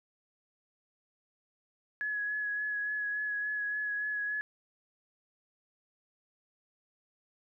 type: tone with vibrato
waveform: sine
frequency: 1686 Hz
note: G#6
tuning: 26 cents sharp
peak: -31 dBFS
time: 2.01-4.41 s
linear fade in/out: 0 ms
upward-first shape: sine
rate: 3.5 Hz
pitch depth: 19 cents each way
effects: none